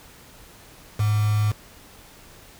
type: tone with quantisation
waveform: sine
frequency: 105.7 Hz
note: G#2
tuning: 31 cents sharp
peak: -18 dBFS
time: 0.99-1.52 s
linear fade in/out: 10 ms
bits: 5
effects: pink hiss -48 dBFS RMS until 2.59 s